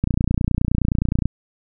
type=click train; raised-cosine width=5 ms; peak=-6 dBFS; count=37; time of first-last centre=0.04-1.256 s; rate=29.6 Hz; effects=none